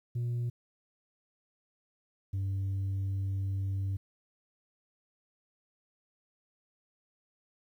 sine tone pair in turn, 120 / 97.13 Hz, B2 / G2, -49 / -15 cents, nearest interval major third, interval 366 cents, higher first, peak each -27 dBFS, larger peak neither, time 0.15-0.5 / 2.33-3.97 s, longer second, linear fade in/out 10 ms, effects tanh soft clip ceiling -29 dBFS + 11-bit

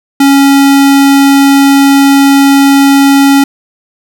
square tone, 277.2 Hz, C#4, in tune, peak -3 dBFS, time 0.2-3.44 s, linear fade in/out 5 ms, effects none

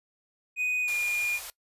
triangle tone with pitch glide, 2491 to 2424 Hz, D#7 to D#7, +1 to -46 cents, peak -24 dBFS, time 0.56-1.4 s, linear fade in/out 50 ms, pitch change -47 cents, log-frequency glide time 0.83-0.92 s
white band-stop noise, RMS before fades -39 dBFS, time 0.88-1.5 s, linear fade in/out 0 ms, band 100 to 490 Hz, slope 24 dB/octave
effects noise-tail reverb RT60 0.1 s tail -21 dB re dry + resampled to 32000 Hz

